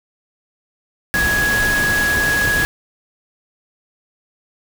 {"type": "tone in noise", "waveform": "sine", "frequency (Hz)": 1668, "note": "G#6", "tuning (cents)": 7, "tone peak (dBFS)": -15, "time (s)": [1.14, 2.65], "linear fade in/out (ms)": 0, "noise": "pink", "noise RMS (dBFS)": -22, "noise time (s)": [1.14, 2.65], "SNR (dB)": 4, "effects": []}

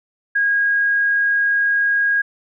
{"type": "tone", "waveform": "sine", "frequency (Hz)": 1637, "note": "G#6", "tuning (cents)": -25, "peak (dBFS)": -14, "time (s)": [0.35, 2.22], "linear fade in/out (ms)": 10, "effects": []}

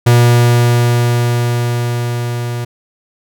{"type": "tone with level ramp", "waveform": "45% pulse", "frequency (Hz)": 120, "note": "B2", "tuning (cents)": -49, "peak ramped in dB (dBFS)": [-5, -18], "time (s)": [0.06, 2.65], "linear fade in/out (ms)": 10, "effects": []}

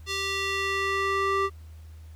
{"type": "tone with band-pass filter sweep", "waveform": "square", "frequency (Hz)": 391.3, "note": "G4", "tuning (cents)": -3, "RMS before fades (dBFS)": -27, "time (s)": [0.06, 1.5], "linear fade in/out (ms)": 50, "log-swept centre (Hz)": [4000, 1100], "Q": 1.2, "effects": ["added 79 Hz sine -42 dBFS peak until 2.15 s", "pink hiss -61 dBFS RMS until 2.15 s"]}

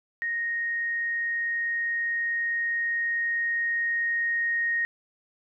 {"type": "tone with level ramp", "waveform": "sine", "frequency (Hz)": 1864.7, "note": "A#6", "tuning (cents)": 0, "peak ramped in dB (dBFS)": [-26, -23], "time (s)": [0.22, 4.85], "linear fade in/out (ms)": 0, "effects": []}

